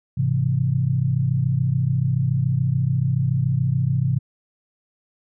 sine chord, Ab augmented, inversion none, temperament equal, 103.83 / 130.81 / 164.81 Hz, Ab2 / C3 / E3, 0 / 0 / 0 cents, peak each -25 / -19 / -25 dBFS, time 0.17-4.19 s, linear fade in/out 10 ms, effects none

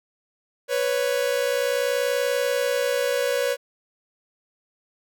45% pulse tone pair together, 493.9 / 554.4 Hz, B4 / C#5, 0 / 0 cents, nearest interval major second, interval 200 cents, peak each -24 dBFS, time 0.68-3.57 s, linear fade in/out 50 ms, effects none

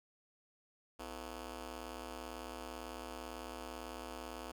10% pulse ring-modulated tone, 194 Hz, G3, 18 cents flat, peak -33 dBFS, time 0.99-4.52 s, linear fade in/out 10 ms, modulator 136 Hz, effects none

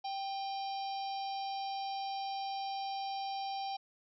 harmonic tone with a mistuned harmonic, 784 Hz, G5, in tune, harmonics 1 / 3 / 4 / 5 / 6 / 7, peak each -36 / -53 / -50 / -51 / -51 / -51 dBFS, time 0.04-3.77 s, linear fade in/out 10 ms, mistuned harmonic 3, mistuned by +49 cents, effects none

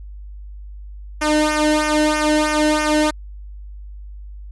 sawtooth tone with flanger, 304.1 Hz, D#4, 40 cents flat, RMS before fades -17 dBFS, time 1.21-3.11 s, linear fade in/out 10 ms, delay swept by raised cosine 0.24 to 0.88 ms, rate 3.1 Hz, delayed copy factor -0.85, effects added 50 Hz sine -32 dBFS peak until 4.51 s + resampled to 24000 Hz

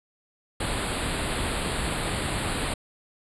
pink band-stop noise, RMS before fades -28 dBFS, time 0.6-2.74 s, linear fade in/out 5 ms, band 4600 to 7700 Hz, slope 96 dB/octave, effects resampled to 24000 Hz

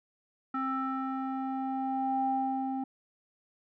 square tone with low-pass filter sweep, 264.8 Hz, C4, 21 cents sharp, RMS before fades -32 dBFS, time 0.54-2.84 s, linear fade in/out 5 ms, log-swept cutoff 1400 to 660 Hz, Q 6.3, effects none

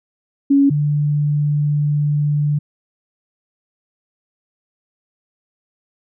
sine tone pair in turn, 278.9 / 147.27 Hz, C#4 / D3, +11 / +5 cents, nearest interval major seventh, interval 1106 cents, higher first, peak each -9 / -14 dBFS, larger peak first, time 0.5-0.7 / 0.7-2.59 s, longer second, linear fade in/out 10 ms, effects none

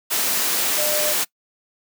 sine tone in noise, 602 Hz, D5, 43 cents sharp, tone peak -24 dBFS, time 0.77-1.14 s, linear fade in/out 20 ms, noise white, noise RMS -21 dBFS, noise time 0.1-1.25 s, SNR -6 dB, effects noise-tail reverb RT60 0.1 s tail -23 dB re dry + high-pass 200 Hz 12 dB/octave

